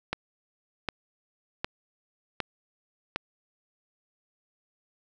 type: click train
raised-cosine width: 0.3 ms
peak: -12 dBFS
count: 5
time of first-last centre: 0.13-3.16 s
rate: 1.32 Hz
effects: none